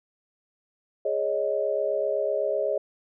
sine chord, Ab suspended fourth, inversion none, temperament equal, 415.3 / 554.4 / 622.3 Hz, Ab4 / Db5 / Eb5, 0 / 0 / 0 cents, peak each -29 / -27 / -27 dBFS, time 1.05-2.78 s, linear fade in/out 5 ms, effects none

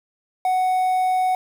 triangle tone with quantisation, 742 Hz, F#5, 5 cents sharp, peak -15 dBFS, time 0.45-1.35 s, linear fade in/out 2 ms, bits 7, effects none

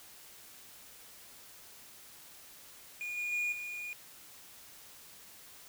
triangle tone with level steps, 2437 Hz, D#7, 37 cents flat, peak -35 / -32 / -29 / -37 dBFS, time 3.01-3.93 s, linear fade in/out 0 ms, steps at 3.17 / 3.32 / 3.52 s, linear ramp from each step 5 ms, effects white hiss -54 dBFS RMS until 5.68 s

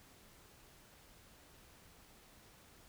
silence, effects pink hiss -62 dBFS RMS until 2.88 s

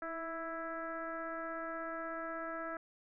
sine tone with frequency modulation, 987.8 Hz, B5, in tune, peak -38 dBFS, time 0.02-2.77 s, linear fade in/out 2 ms, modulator 332 Hz, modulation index 2.1, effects none

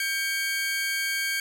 sawtooth tone pair together, 1591 / 2250 Hz, G6 / C#7, +25 / +25 cents, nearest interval tritone, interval 600 cents, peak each -25 dBFS, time 0-1.4 s, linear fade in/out 2 ms, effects none

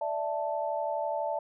sine chord, D suspended second, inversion none, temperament equal, 587.3 / 659.3 / 880 Hz, D5 / E5 / A5, 0 / 0 / 0 cents, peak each -33 dBFS, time 0.01-1.39 s, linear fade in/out 5 ms, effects none

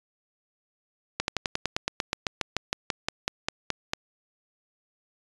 slowing click train, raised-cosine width 0.2 ms, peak -8 dBFS, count 20, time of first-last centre 1.2-3.935 s, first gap 81 ms, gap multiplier 1.06, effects resampled to 22050 Hz

